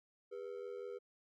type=ring-modulated tone; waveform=triangle; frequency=445.5 Hz; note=A4; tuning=22 cents sharp; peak=-38 dBFS; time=0.31-0.99 s; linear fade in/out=20 ms; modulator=42.7 Hz; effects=none